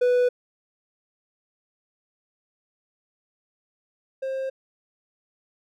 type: tone pair in turn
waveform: triangle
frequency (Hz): 493.9 / 531.4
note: B4 / C5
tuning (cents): 0 / +27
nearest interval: minor second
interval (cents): 127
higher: second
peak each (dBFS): -15 / -24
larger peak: first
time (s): 0.01-0.29 / 4.22-4.5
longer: neither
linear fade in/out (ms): 10
effects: none